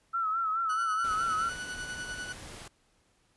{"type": "tone with vibrato", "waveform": "sine", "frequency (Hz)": 1318.5, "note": "E6", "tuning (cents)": 0, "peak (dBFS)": -27, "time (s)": [0.13, 1.5], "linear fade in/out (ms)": 20, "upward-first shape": "sine", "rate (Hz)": 4.7, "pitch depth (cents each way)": 64}
{"type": "tone with tremolo", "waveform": "40% pulse", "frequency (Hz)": 1480, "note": "F#6", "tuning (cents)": 0, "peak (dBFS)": -34, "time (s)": [0.69, 2.33], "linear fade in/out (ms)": 10, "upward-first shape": "sine", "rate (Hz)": 10, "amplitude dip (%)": 50}
{"type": "noise", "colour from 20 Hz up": "pink", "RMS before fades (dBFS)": -45, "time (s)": [1.04, 2.68], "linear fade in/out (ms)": 5}
{"effects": ["pink hiss -69 dBFS RMS until 3.36 s", "resampled to 24000 Hz"]}